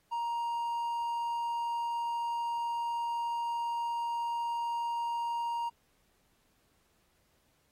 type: tone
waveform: triangle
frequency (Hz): 938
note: A#5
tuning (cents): +11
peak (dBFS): -29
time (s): 0.11-5.7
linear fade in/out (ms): 20
effects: pink hiss -72 dBFS RMS until 7.71 s + AAC 48 kbps